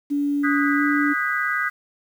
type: tone with pitch glide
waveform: sine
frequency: 286.9 to 291.1 Hz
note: D4 to D4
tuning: -40 to -15 cents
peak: -19 dBFS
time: 0.1-1.14 s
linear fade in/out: 20 ms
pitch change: +25 cents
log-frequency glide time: 0.76-0.81 s
type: chord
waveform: sine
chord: G# minor seventh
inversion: second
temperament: equal with one note detuned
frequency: 1244.5 / 1480 / 1618.6 / 1975.5 Hz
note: D#6 / F#6 / G#6 / B6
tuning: 0 / 0 / -45 / 0 cents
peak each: -26 dBFS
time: 0.43-1.7 s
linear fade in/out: 20 ms
effects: 8-bit